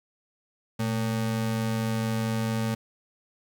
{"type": "ring-modulated tone", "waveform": "square", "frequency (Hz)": 169.5, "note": "E3", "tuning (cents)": 49, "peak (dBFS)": -23, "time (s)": [0.79, 2.75], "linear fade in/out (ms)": 10, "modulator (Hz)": 52.2, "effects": ["10-bit"]}